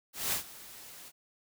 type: noise with ADSR envelope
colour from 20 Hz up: white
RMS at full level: -30 dBFS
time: 0.13-1.12 s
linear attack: 190 ms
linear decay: 110 ms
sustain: -19 dB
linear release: 43 ms
effects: none